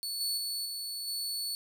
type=tone with level steps; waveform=sawtooth; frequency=4438 Hz; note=C#8; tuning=1 cent sharp; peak=-31 / -27 / -30 / -33 / -30 dBFS; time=0.03-1.55 s; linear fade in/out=0 ms; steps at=0.2 / 0.37 / 0.65 / 1.07 s; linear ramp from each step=10 ms; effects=none